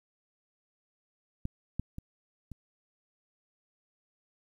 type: clicks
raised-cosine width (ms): 5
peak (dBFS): -21 / -19 / -27 / -30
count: 4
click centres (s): 1.454 / 1.796 / 1.984 / 2.517
effects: 10-bit